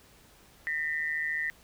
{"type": "tone pair together", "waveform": "sine", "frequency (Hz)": [1821.5, 1975.5], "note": ["A#6", "B6"], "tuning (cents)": [-41, 0], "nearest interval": "minor second", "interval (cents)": 141, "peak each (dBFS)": [-31, -32], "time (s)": [0.67, 1.5], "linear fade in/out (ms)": 0, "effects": ["pink hiss -58 dBFS RMS until 1.63 s"]}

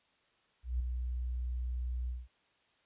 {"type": "tone with ADSR envelope", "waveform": "sine", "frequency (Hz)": 61.5, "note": "B1", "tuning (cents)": -7, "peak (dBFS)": -28, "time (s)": [0.63, 2.28], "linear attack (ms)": 170, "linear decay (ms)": 4, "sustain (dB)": -5, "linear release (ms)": 200, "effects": ["white hiss -71 dBFS RMS until 2.85 s", "resampled to 8000 Hz"]}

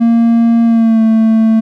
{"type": "tone with pitch glide", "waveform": "triangle", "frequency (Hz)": [231.4, 222.4], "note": ["A#3", "A3"], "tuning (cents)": [-13, 19], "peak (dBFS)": -4, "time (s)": [0, 1.61], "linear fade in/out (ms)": 20, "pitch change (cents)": -68, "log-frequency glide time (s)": [0.64, 1.02], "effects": []}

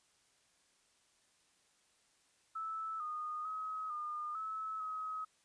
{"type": "tone with pitch steps", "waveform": "sine", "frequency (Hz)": [1311, 1231, 1273, 1215, 1298, 1272], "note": ["E6", "D#6", "D#6", "D#6", "E6", "D#6"], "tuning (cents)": [-10, -19, 39, -42, -27, 38], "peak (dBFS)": -38, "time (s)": [2.55, 5.25], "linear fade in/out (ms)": 10, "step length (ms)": 450, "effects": ["white hiss -72 dBFS RMS until 5.44 s", "resampled to 22050 Hz"]}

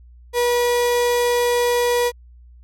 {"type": "tone", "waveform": "35% pulse", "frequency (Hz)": 483.4, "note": "B4", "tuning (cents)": -37, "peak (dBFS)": -14, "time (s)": [0.33, 2.12], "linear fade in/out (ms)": 50, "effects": ["added 60 Hz sine -42 dBFS peak until 2.63 s", "MP3 64 kbps"]}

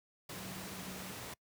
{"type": "tone in noise", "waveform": "sine", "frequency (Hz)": 186.8, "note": "F#3", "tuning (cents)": 17, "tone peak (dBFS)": -47, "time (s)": [0.34, 1.11], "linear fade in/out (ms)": 5, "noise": "pink", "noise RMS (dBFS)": -45, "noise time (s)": [0.29, 1.34], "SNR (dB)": -5, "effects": ["noise-tail reverb RT60 0.1 s tail -25 dB re dry", "high-pass 100 Hz 12 dB/octave"]}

